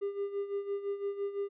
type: tone with tremolo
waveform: triangle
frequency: 401 Hz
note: G4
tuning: 39 cents sharp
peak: -27 dBFS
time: 0.01-1.49 s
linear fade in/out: 20 ms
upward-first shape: sine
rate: 5.9 Hz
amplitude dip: 75%
effects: tanh soft clip ceiling -25 dBFS + resampled to 8000 Hz